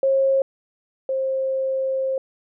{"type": "tone pair in turn", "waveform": "sine", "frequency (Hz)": [539, 530.7], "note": ["C#5", "C5"], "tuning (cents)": [-49, 24], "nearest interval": "unison", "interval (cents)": 27, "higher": "first", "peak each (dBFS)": [-15, -20], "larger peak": "first", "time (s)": [[0.03, 0.42], [1.09, 2.18]], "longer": "second", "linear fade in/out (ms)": 2, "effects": []}